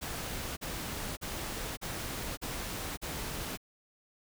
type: noise bursts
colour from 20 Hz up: pink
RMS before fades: -38 dBFS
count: 6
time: 0.01-3.575 s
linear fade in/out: 20 ms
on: 560 ms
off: 41 ms
effects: none